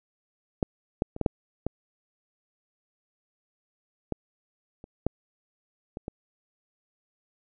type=clicks; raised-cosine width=2 ms; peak=-10 / -10 / -24 / -13 / -7 / -14 / -15 / -30 / -11 / -22 / -20 dBFS; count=11; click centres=0.628 / 1.021 / 1.164 / 1.213 / 1.262 / 1.666 / 4.123 / 4.841 / 5.066 / 5.971 / 6.081 s; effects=none